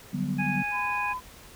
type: chord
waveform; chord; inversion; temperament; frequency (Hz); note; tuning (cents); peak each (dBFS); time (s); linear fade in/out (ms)
sine; G major seventh; second; equal; 146.83 / 185 / 196 / 246.9; D3 / F#3 / G3 / B3; 0 / 0 / 0 / 0; -32 / -31 / -32 / -32; 0.13-0.63; 10
type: harmonic tone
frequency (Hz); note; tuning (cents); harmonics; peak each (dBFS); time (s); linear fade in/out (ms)
827; G#5; -8; 1 / 2 / 3; -33 / -34 / -30; 0.38-1.14; 20
type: tone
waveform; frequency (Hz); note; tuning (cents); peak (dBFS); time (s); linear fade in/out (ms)
sine; 1010; B5; +39; -30; 0.71-1.21; 50
effects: pink hiss -49 dBFS RMS until 1.55 s